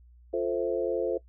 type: chord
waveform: sine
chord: F major seventh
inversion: none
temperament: equal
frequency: 349.2 / 440 / 523.3 / 659.3 Hz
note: F4 / A4 / C5 / E5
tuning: 0 / 0 / 0 / 0 cents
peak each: -31 / -30 / -30 / -36 dBFS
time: 0.33-1.18 s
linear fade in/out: 10 ms
effects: noise-tail reverb RT60 0.1 s tail -20 dB re dry + added 60 Hz sine -52 dBFS peak until 1.28 s